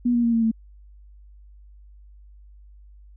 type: tone with pitch steps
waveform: sine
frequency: 242.7 / 237.8 / 233.1 / 228.4 / 223.8 Hz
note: B3 / A#3 / A#3 / A#3 / A3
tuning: -30 / +35 / 0 / -35 / +30 cents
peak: -17 dBFS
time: 0.05-0.515 s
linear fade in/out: 10 ms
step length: 93 ms
effects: added 50 Hz sine -45 dBFS peak until 3.16 s